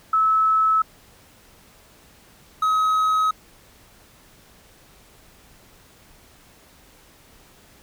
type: tone pair in turn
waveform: sine / triangle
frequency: 1300 / 1273.2 Hz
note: E6 / D#6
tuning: -24 / +39 cents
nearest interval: unison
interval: 37 cents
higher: first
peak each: -15 dBFS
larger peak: neither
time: 0.13-0.82 / 2.62-3.31 s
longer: neither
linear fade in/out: 5 ms
effects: pink hiss -52 dBFS RMS until 7.82 s